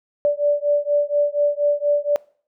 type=beating tone pair; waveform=sine; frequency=581 / 585.2 Hz; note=D5 / D5; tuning=-19 / -6 cents; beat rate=4.2 Hz; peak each=-19 dBFS; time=0.25-2.16 s; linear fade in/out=0 ms; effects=noise-tail reverb RT60 0.5 s tail -23 dB re dry